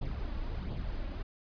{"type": "noise with flanger", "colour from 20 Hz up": "brown", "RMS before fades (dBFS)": -36, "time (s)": [0.01, 1.23], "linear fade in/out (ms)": 10, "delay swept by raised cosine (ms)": [0.25, 3.65], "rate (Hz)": 1.4, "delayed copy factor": 0.55, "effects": ["resampled to 11025 Hz"]}